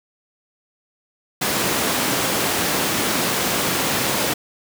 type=high-pass noise; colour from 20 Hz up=pink; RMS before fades=-21 dBFS; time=1.41-4.34 s; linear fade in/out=10 ms; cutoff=180 Hz; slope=12 dB/octave; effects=none